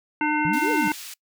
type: harmonic tone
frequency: 301.7 Hz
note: D4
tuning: 47 cents sharp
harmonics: 1 / 3 / 5 / 7 / 9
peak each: -24 / -24 / -28 / -29 / -32 dBFS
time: 0.21-0.92 s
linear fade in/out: 2 ms
type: exponential two-way sweep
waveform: sine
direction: up then down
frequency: 148.5 to 493.9 to 177 Hz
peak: -25 dBFS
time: 0.45-0.88 s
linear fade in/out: 0 ms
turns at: 0.71 s
type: high-pass noise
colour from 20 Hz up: pink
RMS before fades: -38 dBFS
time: 0.53-1.14 s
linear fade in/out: 5 ms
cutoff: 2800 Hz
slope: 12 dB/octave
effects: noise-tail reverb RT60 0.1 s tail -24 dB re dry